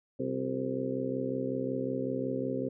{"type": "harmonic tone with a mistuned harmonic", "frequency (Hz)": 65.41, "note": "C2", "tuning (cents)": 0, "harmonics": [2, 3, 4, 5, 6, 7, 8], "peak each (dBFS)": [-40, -43, -34, -45, -37, -38, -37], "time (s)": [0.19, 2.69], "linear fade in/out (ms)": 10, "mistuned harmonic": 5, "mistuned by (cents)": 120, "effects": []}